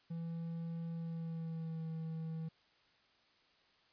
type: tone with pitch glide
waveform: triangle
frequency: 166.4 to 161.38 Hz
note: E3 to E3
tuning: +17 to -36 cents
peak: -37 dBFS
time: 0.1-2.49 s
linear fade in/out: 10 ms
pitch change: -53 cents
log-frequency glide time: 0.92-1.87 s
effects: white hiss -70 dBFS RMS until 3.92 s + resampled to 11025 Hz